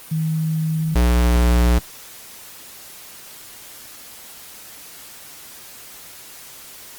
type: tone pair in turn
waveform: sine / square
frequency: 158.8 / 59.9 Hz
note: D#3 / A#1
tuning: +36 / +48 cents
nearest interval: octave + perfect fourth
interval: 1688 cents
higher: first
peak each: -18 / -13 dBFS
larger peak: second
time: 0.11-0.95 / 0.95-1.79 s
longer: neither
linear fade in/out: 10 ms
effects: white hiss -40 dBFS RMS until 6.98 s + Opus 32 kbps